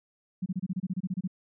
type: tone bursts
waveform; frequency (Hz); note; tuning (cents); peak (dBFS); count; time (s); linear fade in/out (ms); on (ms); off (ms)
sine; 185; F#3; 0; -27; 13; 0.42-1.277; 10; 41; 27
effects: none